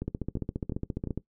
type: two click trains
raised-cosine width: 3 ms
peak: -19 / -18 dBFS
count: 4 / 17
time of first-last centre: 0.02-1.073 / 0.08-1.176 s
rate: 2.85 / 14.6 Hz
effects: noise-tail reverb RT60 0.1 s tail -18 dB re dry